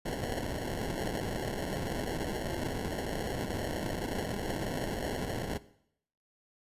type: noise with sample-and-hold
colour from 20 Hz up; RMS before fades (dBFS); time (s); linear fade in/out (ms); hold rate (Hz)
blue; -35; 0.05-5.58; 10; 1225
effects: noise-tail reverb RT60 0.7 s tail -17 dB re dry + resampled to 32000 Hz